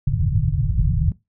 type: low-pass noise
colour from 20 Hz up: white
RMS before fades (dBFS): -19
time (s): 0.07-1.12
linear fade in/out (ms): 5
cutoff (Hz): 160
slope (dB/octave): 96
effects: noise-tail reverb RT60 0.2 s tail -19 dB re dry